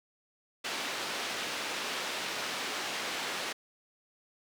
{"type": "band-pass noise", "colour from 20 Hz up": "white", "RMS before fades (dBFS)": -36, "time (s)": [0.64, 3.53], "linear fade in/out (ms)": 10, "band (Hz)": [240, 3800], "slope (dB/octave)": 12, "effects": []}